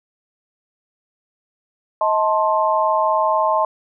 sine chord, A diminished, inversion second, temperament just, 633.6 / 880 / 1056 Hz, Eb5 / A5 / C6, +31 / 0 / +16 cents, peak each -19 dBFS, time 2.01-3.65 s, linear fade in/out 2 ms, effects none

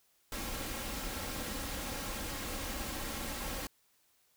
pink noise with comb filter, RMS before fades -39 dBFS, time 0.32-3.67 s, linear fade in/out 2 ms, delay 3.7 ms, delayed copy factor +0.5, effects white hiss -71 dBFS RMS until 4.36 s

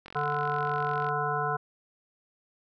click train, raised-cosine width 0.3 ms, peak -27 dBFS, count 48, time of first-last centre 0.06-1.088 s, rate 45.7 Hz
harmonic tone, 146.83 Hz, D3, in tune, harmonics 1 / 3 / 5 / 7 / 9 / 10, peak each -35 / -34 / -32 / -32 / -34 / -35 dBFS, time 0.15-1.57 s, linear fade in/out 10 ms
effects none

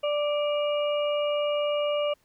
harmonic tone with a mistuned harmonic, 588 Hz, D5, 2 cents sharp, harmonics 1 / 2 / 4 / 5, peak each -24 / -35 / -40 / -35 dBFS, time 0.03-2.14 s, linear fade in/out 10 ms, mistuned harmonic 5, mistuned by -49 cents, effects pink hiss -67 dBFS RMS until 2.24 s

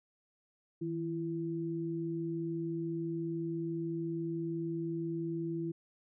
sine tone pair together, 160.7 / 334.7 Hz, E3 / E4, -44 / +26 cents, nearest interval octave + minor second, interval 1270 cents, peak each -38 / -35 dBFS, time 0.81-5.72 s, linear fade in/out 10 ms, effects none

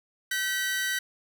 sawtooth tone pair together, 1534 / 1934.5 Hz, G6 / B6, -38 / -36 cents, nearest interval major third, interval 402 cents, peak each -26 dBFS, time 0.31-0.99 s, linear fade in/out 5 ms, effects none

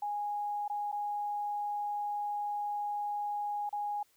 sine tone with dropouts, 826 Hz, G#5, 10 cents flat, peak -32 dBFS, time 0.02-4.03 s, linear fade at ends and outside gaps 5 ms, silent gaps 0.68-0.698 / 0.917-0.925 / 3.693-3.727 s, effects white hiss -69 dBFS RMS until 4.16 s

